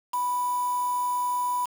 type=tone with quantisation; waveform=sine; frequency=987 Hz; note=B5; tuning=1 cent flat; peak=-24 dBFS; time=0.13-1.66 s; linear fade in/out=10 ms; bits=6; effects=none